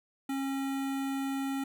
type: tone with notch filter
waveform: square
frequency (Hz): 272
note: C#4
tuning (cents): -33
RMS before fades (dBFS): -33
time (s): 0.29-1.64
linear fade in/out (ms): 5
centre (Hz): 5100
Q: 1.7
effects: none